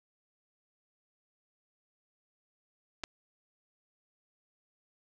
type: clicks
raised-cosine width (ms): 0.2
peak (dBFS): -21 / -19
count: 2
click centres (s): 3.036 / 3.039
effects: none